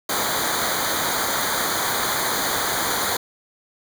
pink noise with comb filter, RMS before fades -23 dBFS, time 0.09-3.17 s, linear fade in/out 5 ms, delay 0.37 ms, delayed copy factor -1, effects none

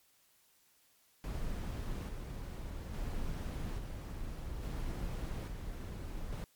brown noise with tremolo, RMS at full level -38 dBFS, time 1.24-6.44 s, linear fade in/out 0 ms, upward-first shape square, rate 0.59 Hz, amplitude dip 35%, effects white hiss -69 dBFS RMS until 6.55 s + MP3 96 kbps

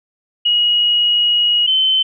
sine tone pair in turn, 2897 / 3069 Hz, F#7 / G7, -37 / -37 cents, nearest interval minor second, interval 100 cents, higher second, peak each -11 dBFS, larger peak neither, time 0.45-1.67 / 1.67-2.03 s, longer first, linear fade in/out 10 ms, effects none

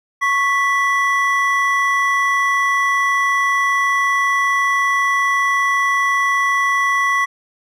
triangle tone pair together, 1106.7 / 1972 Hz, C#6 / B6, -3 / -3 cents, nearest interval minor seventh, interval 1000 cents, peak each -15 dBFS, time 0.21-7.26 s, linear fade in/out 20 ms, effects none

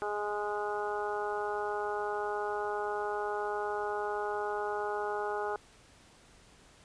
harmonic tone, 207.7 Hz, G#3, in tune, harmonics 2 / 3 / 4 / 5 / 6 / 7, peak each -35 / -42 / -36 / -44 / -41 / -42 dBFS, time 0.02-5.56 s, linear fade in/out 0 ms, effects pink hiss -59 dBFS RMS until 6.84 s + resampled to 22050 Hz

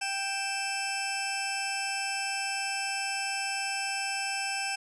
20% pulse tone pair together, 784 / 2637 Hz, G5 / E7, 0 / 0 cents, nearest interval octave + major sixth, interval 2100 cents, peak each -28 dBFS, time 0.01-4.76 s, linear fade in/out 10 ms, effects resampled to 24000 Hz

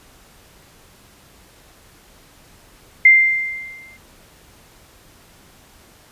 sine tone with exponential decay, 2093 Hz, C7, in tune, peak -4 dBFS, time 3.05-3.97 s, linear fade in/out 5 ms, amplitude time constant 200 ms, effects pink hiss -49 dBFS RMS until 6.11 s + resampled to 32000 Hz

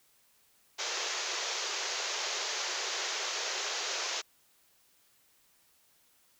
white band-pass noise, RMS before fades -35 dBFS, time 0.78-4.22 s, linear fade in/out 20 ms, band 350 to 6900 Hz, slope 96 dB/octave, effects white hiss -67 dBFS RMS until 6.39 s

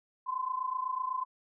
sine tone pair together, 1018.5 / 1046.5 Hz, C6 / C6, -47 / 0 cents, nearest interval unison, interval 47 cents, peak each -33 / -35 dBFS, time 0.26-1.25 s, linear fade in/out 20 ms, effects none

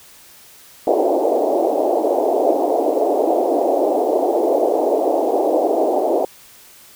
white band-pass noise, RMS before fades -17 dBFS, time 0.87-6.25 s, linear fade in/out 2 ms, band 300 to 740 Hz, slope 48 dB/octave, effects white hiss -45 dBFS RMS until 6.95 s

